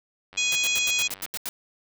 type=click train; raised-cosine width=0.3 ms; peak=-29 dBFS; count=90; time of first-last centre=0.33-1.263 s; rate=95.4 Hz
type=harmonic tone; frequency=830.6 Hz; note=G#5; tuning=in tune; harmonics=3 / 4 / 5 / 6 / 7 / 8 / 9; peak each=-25 / -27 / -35 / -40 / -34 / -31 / -33 dBFS; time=0.37-1.08 s; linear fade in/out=10 ms
type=noise bursts; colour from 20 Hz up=white; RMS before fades=-31 dBFS; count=9; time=0.52-1.49 s; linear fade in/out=0 ms; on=34 ms; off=83 ms
effects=none